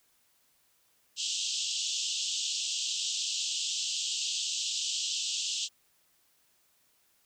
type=band-pass noise; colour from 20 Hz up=pink; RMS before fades=-33 dBFS; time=1.16-5.69 s; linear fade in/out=50 ms; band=2800 to 7900 Hz; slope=96 dB/octave; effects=white hiss -69 dBFS RMS until 7.25 s